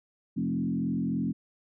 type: tone with frequency modulation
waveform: sine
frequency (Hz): 220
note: A3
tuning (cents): 0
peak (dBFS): -26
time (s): 0.36-1.33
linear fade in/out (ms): 20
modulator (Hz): 43.4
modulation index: 1.5
effects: none